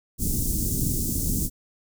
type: band-stop noise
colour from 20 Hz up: pink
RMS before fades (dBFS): -25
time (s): 0.18-1.5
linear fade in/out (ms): 50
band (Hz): 300 to 6800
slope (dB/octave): 24
effects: none